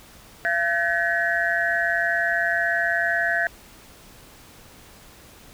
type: tone cluster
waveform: sine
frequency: 681 / 1528 / 1707 / 1888 Hz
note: F5 / G6 / G#6 / A#6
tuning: -44 / -45 / +47 / +22 cents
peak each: -26 / -25 / -24 / -27 dBFS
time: 0.45-3.47 s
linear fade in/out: 0 ms
effects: pink hiss -48 dBFS RMS until 5.53 s